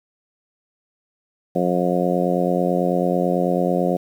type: harmonic tone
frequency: 89.1 Hz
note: F2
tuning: 35 cents sharp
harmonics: 2 / 3 / 4 / 5 / 6 / 7 / 8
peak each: -22 / -26 / -25 / -27 / -23 / -27 / -26 dBFS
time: 1.55-3.97 s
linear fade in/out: 10 ms
effects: 8-bit